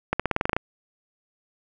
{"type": "accelerating click train", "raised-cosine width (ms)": 0.5, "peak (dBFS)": -7, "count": 10, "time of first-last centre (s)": [0.13, 0.565], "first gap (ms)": 66, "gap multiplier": 0.92, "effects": []}